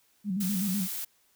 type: tone with vibrato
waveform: sine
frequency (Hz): 194.4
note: G3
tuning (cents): -14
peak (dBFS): -27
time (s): 0.24-0.88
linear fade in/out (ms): 50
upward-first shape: square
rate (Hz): 8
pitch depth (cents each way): 95
type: noise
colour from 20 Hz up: blue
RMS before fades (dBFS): -35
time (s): 0.4-1.05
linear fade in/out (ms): 10
effects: white hiss -67 dBFS RMS until 1.35 s